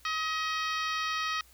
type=harmonic tone; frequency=633 Hz; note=D#5; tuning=30 cents sharp; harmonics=2 / 3 / 4 / 5 / 6 / 7 / 8 / 9; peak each=-32 / -36 / -38 / -40 / -42 / -43 / -44 / -45 dBFS; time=0.05-1.41 s; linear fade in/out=2 ms; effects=added 60 Hz sine -60 dBFS peak until 1.53 s + white hiss -60 dBFS RMS until 1.53 s